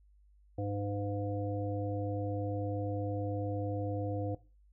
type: harmonic tone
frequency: 101.6 Hz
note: G#2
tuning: 38 cents flat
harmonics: 1 / 3 / 5 / 7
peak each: -35 / -39 / -39 / -44 dBFS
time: 0.58-4.35 s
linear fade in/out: 5 ms
effects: noise-tail reverb RT60 0.3 s tail -18 dB re dry + added 50 Hz sine -60 dBFS peak until 4.72 s